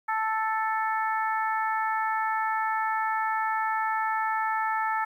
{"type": "harmonic tone", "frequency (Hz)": 440, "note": "A4", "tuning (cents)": 0, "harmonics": [2, 3, 4, 5], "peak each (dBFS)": [-27, -30, -32, -39], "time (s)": [0.08, 5.05], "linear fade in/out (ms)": 10, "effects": ["10-bit"]}